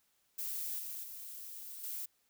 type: noise with level steps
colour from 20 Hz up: violet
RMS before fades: -39 / -43 / -47 / -41 dBFS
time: 0.38-2.06 s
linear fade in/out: 10 ms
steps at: 0.79 / 1.03 / 1.83 s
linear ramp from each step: 10 ms
effects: white hiss -75 dBFS RMS until 2.29 s